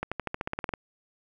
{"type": "accelerating click train", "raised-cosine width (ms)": 0.5, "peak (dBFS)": -15, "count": 12, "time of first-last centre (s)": [0.03, 0.738], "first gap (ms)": 86, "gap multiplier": 0.94, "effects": ["9-bit"]}